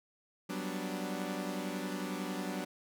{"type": "chord", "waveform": "sawtooth", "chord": "G major seventh", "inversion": "third", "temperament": "equal", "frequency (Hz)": [185, 196, 246.9, 293.7], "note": ["F#3", "G3", "B3", "D4"], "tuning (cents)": [0, 0, 0, 0], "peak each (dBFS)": [-36, -38, -39, -37], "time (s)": [0.49, 2.65], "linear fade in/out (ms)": 10, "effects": []}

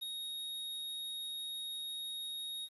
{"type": "tone with ADSR envelope", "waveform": "square", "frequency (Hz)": 3749, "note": "A#7", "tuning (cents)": 9, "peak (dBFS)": -37, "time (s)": [0.01, 2.69], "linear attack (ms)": 19, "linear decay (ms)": 10, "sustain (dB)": -3, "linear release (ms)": 51, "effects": ["resampled to 32000 Hz", "11-bit"]}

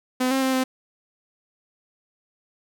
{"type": "tone with pitch steps", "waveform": "sawtooth", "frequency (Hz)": [254.7, 266.3, 262.6, 259.4], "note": ["C4", "C4", "C4", "C4"], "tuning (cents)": [-46, 31, 6, -15], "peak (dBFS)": -16, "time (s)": [0.2, 0.64], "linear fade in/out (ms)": 10, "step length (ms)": 110, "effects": []}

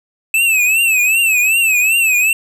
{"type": "tone with vibrato", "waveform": "square", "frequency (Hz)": 2603, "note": "E7", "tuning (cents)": -22, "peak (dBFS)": -11, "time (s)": [0.34, 2.33], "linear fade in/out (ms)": 2, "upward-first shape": "triangle", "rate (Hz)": 2.6, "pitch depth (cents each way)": 130, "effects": []}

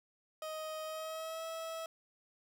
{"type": "tone with pitch glide", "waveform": "30% pulse", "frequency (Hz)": [626, 650.7], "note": ["D#5", "E5"], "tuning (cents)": [10, -23], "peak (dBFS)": -37, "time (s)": [0.42, 1.86], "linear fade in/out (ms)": 2, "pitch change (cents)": 67, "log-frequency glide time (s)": [0.84, 1.45], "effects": []}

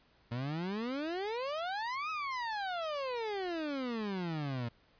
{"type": "exponential two-way sweep", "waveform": "30% pulse", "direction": "up then down", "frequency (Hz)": [114.8, 1291, 114.8], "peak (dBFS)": -32, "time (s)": [0.31, 4.69], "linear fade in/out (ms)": 10, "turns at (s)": 2.1, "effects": ["pink hiss -67 dBFS RMS until 4.99 s", "resampled to 11025 Hz"]}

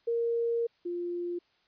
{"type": "tone pair in turn", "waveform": "sine", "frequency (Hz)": [466.2, 349.3], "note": ["A#4", "F4"], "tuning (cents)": [0, 0], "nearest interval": "perfect fourth", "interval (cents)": 500, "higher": "first", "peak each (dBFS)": [-26, -31], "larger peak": "first", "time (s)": [[0.07, 0.67], [0.85, 1.39]], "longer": "first", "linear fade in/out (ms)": 10, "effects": ["white hiss -69 dBFS RMS until 1.67 s", "resampled to 11025 Hz"]}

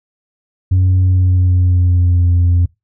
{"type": "tone with pitch glide", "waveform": "sine", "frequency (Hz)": [92.5, 87.51], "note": ["F#2", "F2"], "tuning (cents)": [0, 4], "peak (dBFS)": -6, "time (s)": [0.71, 2.66], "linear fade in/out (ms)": 10, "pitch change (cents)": -96, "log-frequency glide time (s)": [1.03, 2.29], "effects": ["noise-tail reverb RT60 0.2 s tail -24 dB re dry", "tanh soft clip ceiling -7 dBFS"]}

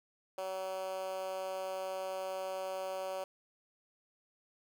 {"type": "tone with high-pass filter", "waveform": "10% pulse", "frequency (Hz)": 188.9, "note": "F#3", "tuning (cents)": 36, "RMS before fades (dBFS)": -39, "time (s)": [0.38, 3.24], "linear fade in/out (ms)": 2, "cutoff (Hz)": 550, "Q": 3.5, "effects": []}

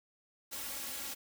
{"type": "noise with comb filter", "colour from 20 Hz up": "white", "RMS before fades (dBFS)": -41, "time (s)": [0.51, 1.15], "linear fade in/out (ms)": 20, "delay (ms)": 3.6, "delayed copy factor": 0.9, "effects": []}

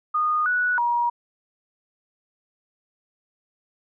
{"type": "tone with pitch steps", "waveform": "sine", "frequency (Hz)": [1229, 1473, 953], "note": ["D#6", "F#6", "A#5"], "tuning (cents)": [-22, -8, 38], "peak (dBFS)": -19, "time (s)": [0.14, 1.1], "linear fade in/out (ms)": 10, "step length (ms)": 320, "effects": []}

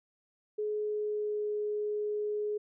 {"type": "tone with pitch glide", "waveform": "sine", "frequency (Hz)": [422.8, 419.4], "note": ["G#4", "G#4"], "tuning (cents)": [31, 17], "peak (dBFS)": -30, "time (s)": [0.58, 2.58], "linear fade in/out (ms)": 10, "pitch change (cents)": -14, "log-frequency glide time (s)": [0.74, 1.5], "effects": []}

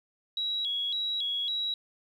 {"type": "tone with vibrato", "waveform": "sine", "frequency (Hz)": 3596, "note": "A7", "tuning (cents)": 37, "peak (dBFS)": -28, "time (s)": [0.37, 1.74], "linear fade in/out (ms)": 2, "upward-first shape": "square", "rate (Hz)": 1.8, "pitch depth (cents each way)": 130, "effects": ["10-bit"]}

